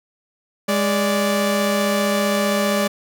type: tone pair together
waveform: sawtooth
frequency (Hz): 206.1 / 583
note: G#3 / D5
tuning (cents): -13 / -13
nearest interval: octave + tritone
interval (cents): 1800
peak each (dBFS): -16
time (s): 0.68-2.88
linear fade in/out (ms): 10
effects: none